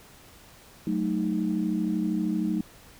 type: chord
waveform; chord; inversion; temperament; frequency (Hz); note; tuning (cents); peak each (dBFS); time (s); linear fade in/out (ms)
sine; D# diminished; first; equal with one note detuned; 187.15 / 220 / 311.1; F#3 / A3 / D#4; +20 / 0 / 0; -28; 0.87-2.61; 2
effects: tanh soft clip ceiling -15 dBFS + pink hiss -52 dBFS RMS until 2.99 s